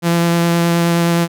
sawtooth tone with vibrato, 170 Hz, F3, 46 cents flat, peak -8 dBFS, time 0.02-1.28 s, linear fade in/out 50 ms, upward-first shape triangle, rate 9.6 Hz, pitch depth 12 cents each way, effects none

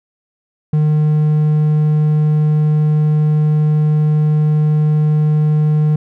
triangle tone, 152.1 Hz, D#3, 39 cents flat, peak -8 dBFS, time 0.73-5.96 s, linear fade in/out 5 ms, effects none

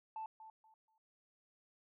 sine tone with echo, 880 Hz, A5, in tune, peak -40 dBFS, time 0.16-0.26 s, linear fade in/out 2 ms, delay 240 ms, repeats 3, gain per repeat -12 dB, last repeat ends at 0.98 s, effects tanh soft clip ceiling -38 dBFS

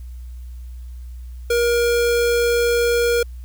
square tone, 474.2 Hz, A#4, 30 cents sharp, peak -16 dBFS, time 1.5-3.23 s, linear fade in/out 5 ms, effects added 61 Hz sine -31 dBFS peak until 3.44 s + white hiss -58 dBFS RMS until 3.44 s

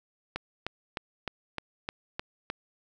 click train, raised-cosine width 0.3 ms, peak -16 dBFS, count 8, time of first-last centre 0.36-2.501 s, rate 3.27 Hz, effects none

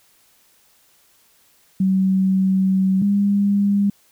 sine tone pair in turn, 190 / 201.3 Hz, F#3 / G3, +46 / +46 cents, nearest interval minor second, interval 100 cents, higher second, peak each -14 dBFS, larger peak neither, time 1.8-3.02 / 3.02-3.9 s, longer first, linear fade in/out 5 ms, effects white hiss -57 dBFS RMS until 4.11 s

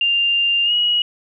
sine tone with pitch glide, 2794 to 2904 Hz, F7 to F#7, 0 to -33 cents, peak -14 dBFS, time 0.01-1.02 s, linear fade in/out 2 ms, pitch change +67 cents, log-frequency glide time 0.64-0.73 s, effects none

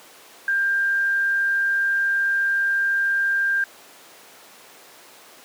sine tone, 1593 Hz, G6, 27 cents sharp, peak -18 dBFS, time 0.48-3.64 s, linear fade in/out 2 ms, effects pink hiss -46 dBFS RMS until 5.44 s + high-pass 400 Hz 12 dB/octave

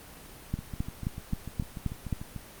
two click trains, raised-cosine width 5 ms, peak -16 / -24 dBFS, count 7 / 13, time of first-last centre 0.54-2.127 / 0.59-2.363 s, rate 3.78 / 6.77 Hz, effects pink hiss -48 dBFS RMS until 2.6 s + Opus 24 kbps

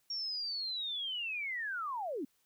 sine linear sweep, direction down, 5580 to 241.4 Hz, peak -35 dBFS, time 0.1-2.25 s, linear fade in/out 5 ms, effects white hiss -74 dBFS RMS until 2.45 s

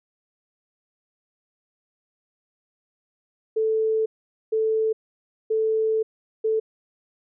sine tone bursts at uneven times, 440 Hz, A4, in tune, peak -19 dBFS, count 4, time 3.56-4.06 / 4.52-4.93 / 5.5-6.03 / 6.44-6.6 s, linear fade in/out 10 ms, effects none

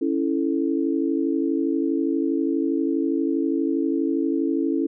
sine chord, A major, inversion first, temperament equal, 277.2 / 329.6 / 440 Hz, C#4 / E4 / A4, 0 / 0 / 0 cents, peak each -23 / -23 / -29 dBFS, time 0.01-4.87 s, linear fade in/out 10 ms, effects none

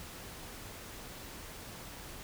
silence, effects pink hiss -47 dBFS RMS until 2.23 s

